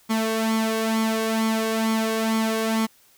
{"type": "tone with flanger", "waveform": "sawtooth", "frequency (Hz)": 222.1, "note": "A3", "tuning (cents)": 16, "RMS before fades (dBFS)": -23, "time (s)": [0.09, 2.87], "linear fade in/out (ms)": 20, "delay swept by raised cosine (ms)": [0.9, 1.86], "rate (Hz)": 2.2, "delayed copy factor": 0.65, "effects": ["white hiss -57 dBFS RMS until 3.17 s"]}